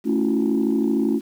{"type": "chord", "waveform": "sine", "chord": "F# minor seventh", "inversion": "first", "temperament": "equal with one note detuned", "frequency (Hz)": [220, 277.2, 329.6, 363], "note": ["A3", "C#4", "E4", "F#4"], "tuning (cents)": [0, 0, 0, -33], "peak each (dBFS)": [-21, -21, -23, -25], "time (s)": [0.04, 1.21], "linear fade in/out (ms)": 50, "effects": ["tanh soft clip ceiling -11 dBFS", "8-bit"]}